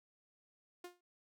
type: tone with exponential decay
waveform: sawtooth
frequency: 354.7 Hz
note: F4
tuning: 27 cents sharp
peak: -40 dBFS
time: 0.84-1.01 s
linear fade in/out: 5 ms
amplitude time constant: 35 ms
effects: none